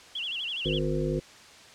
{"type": "tone with vibrato", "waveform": "sine", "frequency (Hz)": 3033, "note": "F#7", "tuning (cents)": 42, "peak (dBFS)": -30, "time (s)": [0.15, 0.79], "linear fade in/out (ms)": 5, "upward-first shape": "sine", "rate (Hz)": 12, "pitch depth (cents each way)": 200}
{"type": "harmonic tone", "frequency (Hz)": 51, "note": "G#1", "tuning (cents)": -31, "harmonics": [1, 3, 5, 7, 9, 10], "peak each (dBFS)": [-34, -30, -35, -31, -35, -34], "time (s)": [0.65, 1.2], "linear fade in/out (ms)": 10}
{"effects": ["white hiss -50 dBFS RMS until 1.74 s", "low-pass 6000 Hz 12 dB/octave"]}